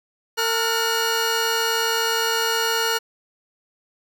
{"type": "tone pair together", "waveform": "15% pulse", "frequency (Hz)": [453.4, 1439.5], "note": ["A#4", "F#6"], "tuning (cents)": [-48, -48], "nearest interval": "octave + minor sixth", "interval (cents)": 2000, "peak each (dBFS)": -16, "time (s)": [0.37, 2.99], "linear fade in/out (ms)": 20, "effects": []}